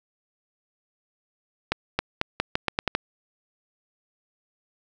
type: accelerating click train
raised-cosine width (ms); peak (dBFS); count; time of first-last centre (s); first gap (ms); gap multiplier
0.3; -6; 9; 1.72-2.951; 270; 0.83
effects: none